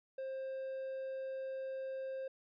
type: tone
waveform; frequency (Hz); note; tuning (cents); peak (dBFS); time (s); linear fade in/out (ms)
triangle; 530; C5; +22; -37; 0.18-2.28; 5
effects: resampled to 11025 Hz

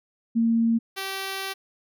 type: tone pair in turn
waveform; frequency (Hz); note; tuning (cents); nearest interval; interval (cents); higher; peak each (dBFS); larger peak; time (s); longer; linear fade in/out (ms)
sine / 5% pulse; 229.2 / 387.1; A#3 / G4; -29 / -22; major sixth; 907; second; -18; neither; 0.35-0.79 / 0.96-1.54; second; 20
effects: none

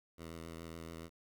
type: tone with vibrato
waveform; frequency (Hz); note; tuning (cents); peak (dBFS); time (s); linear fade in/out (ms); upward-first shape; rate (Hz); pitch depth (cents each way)
10% pulse; 82.41; E2; 0; -37; 0.17-1.1; 50; sine; 7.1; 25
effects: 11-bit

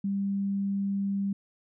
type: tone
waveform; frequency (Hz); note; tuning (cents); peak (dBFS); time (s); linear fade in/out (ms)
sine; 198; G3; +18; -26; 0.04-1.33; 5
effects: none

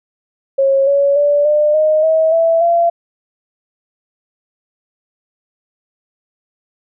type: tone with pitch steps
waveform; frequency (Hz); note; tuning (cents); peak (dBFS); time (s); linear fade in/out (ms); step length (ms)
sine; 544 / 561.9 / 580.4 / 599.4 / 619.1 / 639.5 / 660.5 / 682.2; C#5 / C#5 / D5 / D5 / D#5 / D#5 / E5 / F5; -33 / +23 / -21 / +35 / -9 / +47 / +3 / -41; -9; 0.58-2.9; 10; 290
effects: none

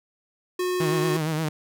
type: tone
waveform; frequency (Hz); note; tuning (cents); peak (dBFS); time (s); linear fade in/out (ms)
square; 362.9; F#4; -34; -24; 0.59-1.17; 5
type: tone with vibrato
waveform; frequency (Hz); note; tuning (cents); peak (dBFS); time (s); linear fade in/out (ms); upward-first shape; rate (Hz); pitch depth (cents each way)
sawtooth; 157.2; D#3; +18; -20; 0.8-1.49; 5; sine; 8.6; 62
effects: none

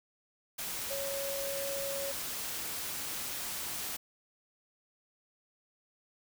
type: tone in noise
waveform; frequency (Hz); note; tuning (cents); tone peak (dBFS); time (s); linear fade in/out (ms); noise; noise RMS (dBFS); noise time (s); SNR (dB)
sine; 554.4; C#5; 0; -36; 0.9-2.12; 10; white; -38; 0.58-3.97; -1
effects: none

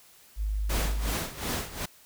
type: tone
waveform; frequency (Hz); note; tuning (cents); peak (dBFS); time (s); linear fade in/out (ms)
sine; 51.7; G#1; -7; -26; 0.36-1.16; 50
type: noise with tremolo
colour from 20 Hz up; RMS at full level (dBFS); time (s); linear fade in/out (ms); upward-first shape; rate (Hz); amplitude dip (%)
pink; -30; 0.69-1.86; 10; sine; 2.7; 80
effects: white hiss -56 dBFS RMS until 2.05 s

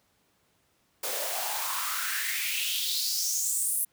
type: noise with high-pass filter sweep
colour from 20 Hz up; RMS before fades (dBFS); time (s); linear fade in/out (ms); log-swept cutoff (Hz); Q
white; -30; 1.03-3.85; 5; 460 to 11000; 4.6
effects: pink hiss -69 dBFS RMS until 3.92 s + high-pass 80 Hz 12 dB/octave

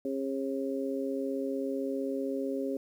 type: harmonic tone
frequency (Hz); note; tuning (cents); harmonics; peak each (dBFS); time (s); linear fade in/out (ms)
135.6; C#3; -38; 2 / 3 / 4; -33 / -35 / -36; 0.05-2.77; 2
effects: 10-bit

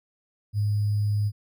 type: tone with sample-and-hold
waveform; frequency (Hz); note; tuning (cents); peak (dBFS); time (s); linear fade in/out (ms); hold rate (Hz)
sine; 103.83; G#2; 0; -21; 0.53-1.32; 50; 4900
effects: none

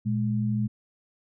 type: tone pair together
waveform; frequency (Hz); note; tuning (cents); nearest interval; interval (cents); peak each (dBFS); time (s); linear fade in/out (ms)
sine; 117.86 / 210; A#2 / G#3; +19 / +19; minor seventh; 1000; -26; 0.05-0.68; 20
effects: none

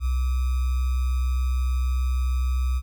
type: tone with sample-and-hold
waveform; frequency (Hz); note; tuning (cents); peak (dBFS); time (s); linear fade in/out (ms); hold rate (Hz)
sine; 63.4; B1; +46; -20; 0-2.82; 50; 1225
effects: none

